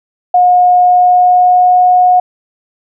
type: tone with pitch glide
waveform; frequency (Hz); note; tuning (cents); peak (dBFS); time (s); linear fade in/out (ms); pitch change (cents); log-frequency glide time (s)
sine; 720 to 726.3; F#5 to F#5; -47 to -32; -4; 0.34-2.2; 5; +15; 0.82-1.81
effects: none